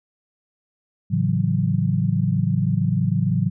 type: chord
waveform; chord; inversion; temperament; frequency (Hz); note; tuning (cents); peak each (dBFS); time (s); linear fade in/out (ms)
sine; F# minor seventh; first; equal with one note detuned; 109.43 / 138.59 / 164.81 / 185; A2 / C#3 / E3 / F#3; -9 / 0 / 0 / 0; -23; 1.1-3.5; 20
effects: none